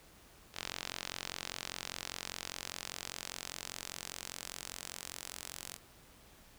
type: tone with band-pass filter sweep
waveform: sawtooth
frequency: 45 Hz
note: F#1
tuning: 47 cents flat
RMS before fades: -45 dBFS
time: 0.53-5.79 s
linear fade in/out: 50 ms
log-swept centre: 4300 to 9100 Hz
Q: 0.89
effects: pink hiss -60 dBFS RMS until 6.58 s